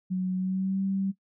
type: tone with pitch glide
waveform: sine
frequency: 185 to 193.86 Hz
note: F#3 to G3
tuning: 0 to -19 cents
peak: -25 dBFS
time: 0.1-1.12 s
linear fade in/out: 20 ms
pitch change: +81 cents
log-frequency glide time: 0.36-0.81 s
effects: noise-tail reverb RT60 0.1 s tail -17 dB re dry